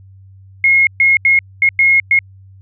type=tone bursts at uneven times; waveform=sine; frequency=2158 Hz; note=C#7; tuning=47 cents flat; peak=-7 dBFS; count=6; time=0.64-0.87 / 1-1.17 / 1.25-1.39 / 1.62-1.69 / 1.79-2 / 2.11-2.19 s; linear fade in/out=2 ms; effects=added 96 Hz sine -38 dBFS peak until 2.61 s